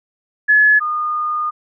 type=tone pair in turn; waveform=sine; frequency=1706 / 1221.8 Hz; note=G#6 / D#6; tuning=+46 / -32 cents; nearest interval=tritone; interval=578 cents; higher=first; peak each=-8 / -17 dBFS; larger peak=first; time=0.48-0.8 / 0.8-1.51 s; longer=second; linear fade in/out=20 ms; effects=none